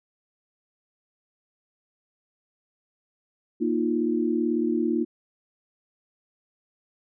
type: chord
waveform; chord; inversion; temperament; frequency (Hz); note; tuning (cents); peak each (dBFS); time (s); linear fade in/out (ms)
sine; Bb suspended fourth; none; equal with one note detuned; 234.7 / 311.1 / 349.2; Bb3 / Eb4 / F4; +12 / 0 / 0; -26; 3.6-5.05; 20
effects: none